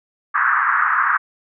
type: band-pass noise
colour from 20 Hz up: pink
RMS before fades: -17 dBFS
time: 0.34-1.18 s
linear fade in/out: 20 ms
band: 1100 to 1700 Hz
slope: 48 dB/octave
effects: none